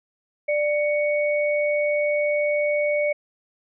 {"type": "tone pair together", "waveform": "sine", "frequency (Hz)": [591, 2230], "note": ["D5", "C#7"], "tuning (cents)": [11, 10], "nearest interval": "octave + major seventh", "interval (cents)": 2299, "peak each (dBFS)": [-20, -26], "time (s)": [0.48, 3.13], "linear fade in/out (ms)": 10, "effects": []}